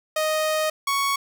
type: tone pair in turn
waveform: sawtooth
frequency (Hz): 622.3 / 1112.3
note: D#5 / C#6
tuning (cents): 0 / +6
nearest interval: minor seventh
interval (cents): 1006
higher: second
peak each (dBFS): -17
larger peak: neither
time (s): 0.16-0.7 / 0.87-1.16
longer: first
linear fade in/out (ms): 5
effects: none